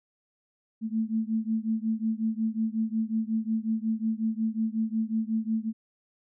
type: beating tone pair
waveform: sine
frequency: 219.4 / 224.9 Hz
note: A3 / A3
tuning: -5 / +38 cents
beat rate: 5.5 Hz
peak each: -28 / -29 dBFS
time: 0.81-5.73 s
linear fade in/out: 50 ms
effects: none